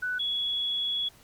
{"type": "tone pair in turn", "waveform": "sine", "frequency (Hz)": [1490, 3368], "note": ["F#6", "G#7"], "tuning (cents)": [12, 24], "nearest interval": "octave + major second", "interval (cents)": 1412, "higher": "second", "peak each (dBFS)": [-27, -26], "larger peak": "second", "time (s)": [[0.02, 0.19], [0.19, 1.09]], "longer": "second", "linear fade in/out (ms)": 10, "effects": ["pink hiss -56 dBFS RMS until 1.23 s", "MP3 96 kbps"]}